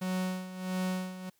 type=tone with tremolo; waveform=45% pulse; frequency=185 Hz; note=F#3; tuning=in tune; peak=-29 dBFS; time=0.01-1.3 s; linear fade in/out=10 ms; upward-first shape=sine; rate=1.5 Hz; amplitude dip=75%; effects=white hiss -71 dBFS RMS until 1.39 s